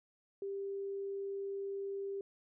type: tone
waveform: sine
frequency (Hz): 395.1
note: G4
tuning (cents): +14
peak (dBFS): -37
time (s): 0.42-2.21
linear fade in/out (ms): 2
effects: none